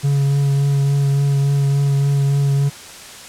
triangle tone with vibrato, 140 Hz, C#3, 18 cents sharp, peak -11 dBFS, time 0.03-2.7 s, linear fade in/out 20 ms, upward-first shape triangle, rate 3.5 Hz, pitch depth 18 cents each way, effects white hiss -36 dBFS RMS until 3.28 s + low-pass 9000 Hz 12 dB/octave

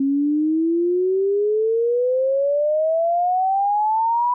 sine exponential sweep, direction up, 270 to 989 Hz, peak -16 dBFS, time 0-4.34 s, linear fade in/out 5 ms, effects none

